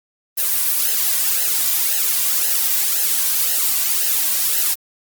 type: noise with flanger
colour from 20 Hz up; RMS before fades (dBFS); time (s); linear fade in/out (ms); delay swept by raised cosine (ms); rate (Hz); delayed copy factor
blue; -18; 0.37-4.75; 20; 0.85 to 2.35; 1.9; -0.7
effects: Opus 24 kbps